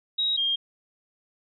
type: tone pair in turn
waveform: sine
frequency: 3810 / 3216 Hz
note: A#7 / G7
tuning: +37 / +44 cents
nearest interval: minor third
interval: 293 cents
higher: first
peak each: -22 dBFS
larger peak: neither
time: 0.18-0.37 / 0.37-0.56 s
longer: neither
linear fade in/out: 10 ms
effects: none